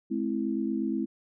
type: chord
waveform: sine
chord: Ab augmented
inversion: none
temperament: equal with one note detuned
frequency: 212.9 / 261.6 / 329.6 Hz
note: Ab3 / C4 / E4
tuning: +43 / 0 / 0 cents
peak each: -31 dBFS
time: 0.1-1.06 s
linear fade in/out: 20 ms
effects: none